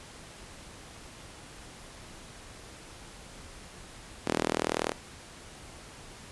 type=tone with high-pass filter sweep; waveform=sawtooth; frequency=40.24 Hz; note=E1; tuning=41 cents flat; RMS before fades=-31 dBFS; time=4.26-4.93 s; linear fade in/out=20 ms; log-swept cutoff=280 to 460 Hz; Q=1.1; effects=pink hiss -48 dBFS RMS until 6.31 s + resampled to 24000 Hz